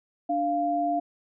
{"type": "tone pair together", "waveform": "sine", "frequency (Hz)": [293.7, 695.1], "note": ["D4", "F5"], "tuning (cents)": [0, -8], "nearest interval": "octave + minor third", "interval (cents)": 1492, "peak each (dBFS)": [-29, -24], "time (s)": [0.29, 1], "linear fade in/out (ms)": 10, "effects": []}